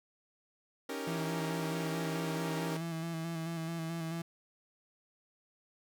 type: chord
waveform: sawtooth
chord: Eb dominant seventh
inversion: third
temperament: equal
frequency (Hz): 277.2 / 311.1 / 392 / 466.2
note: Db4 / Eb4 / G4 / Bb4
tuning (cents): 0 / 0 / 0 / 0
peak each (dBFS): -37 / -41 / -40 / -37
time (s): 0.89-2.77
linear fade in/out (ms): 5
type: tone with vibrato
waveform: 35% pulse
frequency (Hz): 164.81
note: E3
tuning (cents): 0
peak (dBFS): -34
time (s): 1.07-4.22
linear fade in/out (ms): 5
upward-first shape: square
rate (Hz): 4.6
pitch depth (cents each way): 26
effects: none